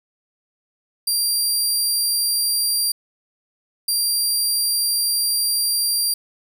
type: tone bursts at uneven times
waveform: 20% pulse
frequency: 4743 Hz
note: D8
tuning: 16 cents sharp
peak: -12 dBFS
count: 2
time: 1.07-2.92 / 3.88-6.14 s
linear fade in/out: 5 ms
effects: none